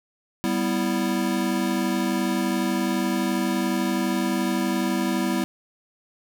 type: chord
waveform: square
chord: E minor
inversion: first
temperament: equal with one note detuned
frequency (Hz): 195.09 / 246.9 / 329.6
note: G3 / B3 / E4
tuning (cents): -8 / 0 / 0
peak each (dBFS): -27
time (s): 0.44-5.44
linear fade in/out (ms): 0
effects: none